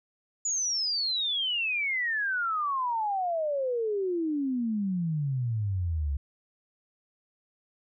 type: exponential sweep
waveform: sine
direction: down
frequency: 6980 to 67.6 Hz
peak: -26 dBFS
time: 0.45-6.17 s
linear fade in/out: 5 ms
effects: none